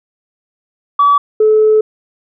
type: tone pair in turn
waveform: sine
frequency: 1145 / 431.9 Hz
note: D6 / A4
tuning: -44 / -32 cents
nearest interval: octave + perfect fourth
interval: 1688 cents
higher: first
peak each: -5 dBFS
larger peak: neither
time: 0.99-1.18 / 1.4-1.81 s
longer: second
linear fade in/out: 5 ms
effects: tanh soft clip ceiling -2 dBFS